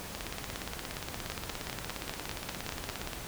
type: two click trains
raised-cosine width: 0.2 ms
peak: -17 / -19 dBFS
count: 9 / 52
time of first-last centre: 1.3-2.89 / 0.15-3.132 s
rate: 5.03 / 17.1 Hz
effects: pink hiss -42 dBFS RMS until 3.27 s